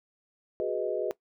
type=chord; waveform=sine; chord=G# minor seventh; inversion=third; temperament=equal with one note detuned; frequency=370 / 415.3 / 493.9 / 625.1 Hz; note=F#4 / G#4 / B4 / D#5; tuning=0 / 0 / 0 / +8 cents; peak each=-33 dBFS; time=0.6-1.11 s; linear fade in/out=0 ms; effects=noise-tail reverb RT60 0.1 s tail -19 dB re dry